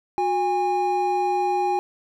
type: tone pair together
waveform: triangle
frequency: 363.5 / 816 Hz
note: F#4 / G#5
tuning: -31 / -31 cents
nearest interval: octave + major second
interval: 1400 cents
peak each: -23 / -19 dBFS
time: 0.18-1.79 s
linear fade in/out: 0 ms
effects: none